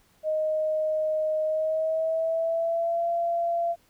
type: tone with pitch glide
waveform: sine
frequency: 622.3 to 682.6 Hz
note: D#5 to F5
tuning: 0 to -40 cents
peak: -23 dBFS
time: 0.23-3.76 s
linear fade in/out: 50 ms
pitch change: +160 cents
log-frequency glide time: 1.44-3.09 s
effects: pink hiss -63 dBFS RMS until 3.89 s